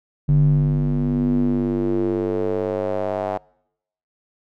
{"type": "tone with band-pass filter sweep", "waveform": "square", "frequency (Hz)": 49, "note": "G1", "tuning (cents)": 0, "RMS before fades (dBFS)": -20, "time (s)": [0.28, 3.38], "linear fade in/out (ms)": 10, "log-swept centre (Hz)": [140, 710], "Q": 4, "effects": ["noise-tail reverb RT60 0.8 s tail -26 dB re dry"]}